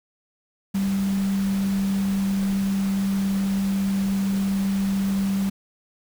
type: tone in noise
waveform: sine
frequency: 195.4 Hz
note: G3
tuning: 5 cents flat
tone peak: -20 dBFS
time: 0.74-5.5 s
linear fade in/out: 10 ms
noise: pink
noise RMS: -37 dBFS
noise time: 0.74-5.5 s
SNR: +14 dB
effects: none